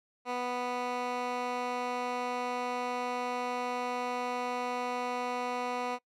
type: tone with band-pass filter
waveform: 15% pulse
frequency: 246.9 Hz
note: B3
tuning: in tune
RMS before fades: -34 dBFS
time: 0.25-5.99 s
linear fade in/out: 50 ms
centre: 1200 Hz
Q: 0.58
effects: noise-tail reverb RT60 0.1 s tail -23 dB re dry